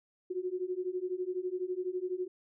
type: beating tone pair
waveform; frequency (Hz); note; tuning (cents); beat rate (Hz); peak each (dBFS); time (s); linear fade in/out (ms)
sine; 358.9 / 370.9; F4 / F#4; +47 / +4; 12; -36 / -35; 0.3-2.28; 10
effects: none

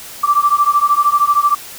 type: beating tone pair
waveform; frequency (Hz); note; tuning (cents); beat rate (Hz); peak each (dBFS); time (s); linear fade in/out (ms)
sine; 1162 / 1175; D6 / D6; -19 / +1; 13; -13; 0.23-1.55; 10
effects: white hiss -33 dBFS RMS until 1.78 s

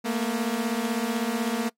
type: beating tone pair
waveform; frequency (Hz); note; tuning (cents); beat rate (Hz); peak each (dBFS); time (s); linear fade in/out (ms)
sawtooth; 220.9 / 236.9; A3 / A#3; +7 / +28; 16; -24 / -23; 0.04-1.7; 20
effects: noise-tail reverb RT60 0.1 s tail -22 dB re dry + MP3 64 kbps

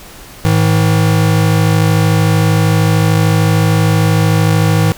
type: tone pair together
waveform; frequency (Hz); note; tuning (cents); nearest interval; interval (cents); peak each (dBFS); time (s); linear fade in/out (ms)
square; 106.79 / 160; G#2 / D#3; +49 / +49; perfect fifth; 700; -12; 0.45-4.92; 0
effects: pink hiss -35 dBFS RMS until 4.97 s

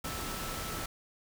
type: tone in noise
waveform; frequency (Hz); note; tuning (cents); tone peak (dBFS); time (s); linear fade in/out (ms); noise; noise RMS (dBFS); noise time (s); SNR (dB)
sine; 1318.5; E6; 0; -44; 0.04-0.86; 5; pink; -38; 0.04-0.86; -9
effects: none

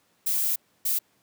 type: noise bursts at uneven times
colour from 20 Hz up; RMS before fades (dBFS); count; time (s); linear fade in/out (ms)
violet; -25; 2; 0.26-0.56 / 0.85-0.99; 10
effects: pink hiss -66 dBFS RMS until 1.22 s + high-pass 150 Hz 12 dB/octave

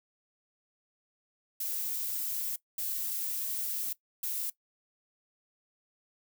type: noise bursts at uneven times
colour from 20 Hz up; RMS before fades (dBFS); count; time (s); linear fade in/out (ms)
violet; -34; 3; 1.6-2.56 / 2.78-3.93 / 4.23-4.5; 5
effects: noise-tail reverb RT60 0.1 s tail -19 dB re dry

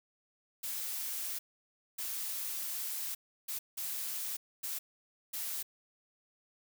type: noise bursts at uneven times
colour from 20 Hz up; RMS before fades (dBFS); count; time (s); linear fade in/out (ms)
blue; -38; 6; 0.63-1.39 / 1.98-3.15 / 3.48-3.59 / 3.77-4.37 / 4.63-4.79 / 5.33-5.63; 10
effects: none

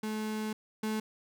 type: tone pair in turn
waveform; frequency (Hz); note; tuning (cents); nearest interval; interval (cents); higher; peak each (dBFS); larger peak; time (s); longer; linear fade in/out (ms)
35% pulse; 215.8 / 216.7; A3 / A3; -33 / -26; unison; 7; second; -31 / -29; second; 0.03-0.53 / 0.83-1; first; 5
effects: none

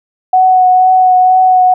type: tone with vibrato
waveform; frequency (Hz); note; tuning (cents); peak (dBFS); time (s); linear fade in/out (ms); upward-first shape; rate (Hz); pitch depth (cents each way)
sine; 741; F#5; +2; -4; 0.33-1.74; 5; triangle; 2.1; 17
effects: none

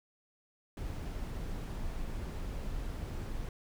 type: noise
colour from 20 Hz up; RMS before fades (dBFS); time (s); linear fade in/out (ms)
brown; -38; 0.77-3.49; 2
effects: none

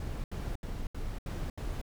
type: noise bursts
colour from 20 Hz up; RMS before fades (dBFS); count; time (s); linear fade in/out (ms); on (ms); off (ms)
brown; -36; 6; 0-1.815; 2; 240; 75
effects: none

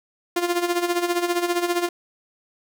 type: tone with tremolo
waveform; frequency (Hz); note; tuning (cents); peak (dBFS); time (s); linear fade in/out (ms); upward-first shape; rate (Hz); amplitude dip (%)
sawtooth; 349.2; F4; 0; -14; 0.36-1.89; 5; sine; 15; 70
effects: none

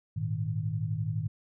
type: chord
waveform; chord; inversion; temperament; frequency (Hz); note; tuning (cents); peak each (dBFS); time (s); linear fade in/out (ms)
sine; Ab suspended second; none; equal with one note detuned; 103.83 / 115.6 / 155.56; Ab2 / Bb2 / Eb3; 0 / -14 / 0; -33; 0.16-1.28; 10
effects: none

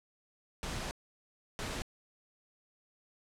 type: noise bursts at uneven times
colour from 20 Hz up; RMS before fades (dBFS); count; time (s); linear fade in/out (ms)
pink; -38; 2; 0.63-0.91 / 1.59-1.82; 0
effects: low-pass 8000 Hz 12 dB/octave

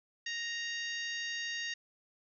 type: harmonic tone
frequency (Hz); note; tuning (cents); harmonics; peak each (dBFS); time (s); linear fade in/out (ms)
932.3; A#5; 0; 2 / 3 / 4 / 5 / 6 / 7; -38 / -42 / -44 / -46 / -48 / -49; 0.26-1.74; 5
effects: none

